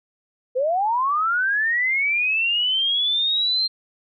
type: linear sweep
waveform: sine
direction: up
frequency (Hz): 483.7 to 4186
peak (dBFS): -18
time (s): 0.55-3.68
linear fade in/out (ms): 20
effects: none